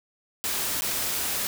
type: noise with dropouts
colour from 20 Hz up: white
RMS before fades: -28 dBFS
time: 0.44-1.47 s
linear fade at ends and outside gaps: 0 ms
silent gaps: 0.809-0.82 s
effects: none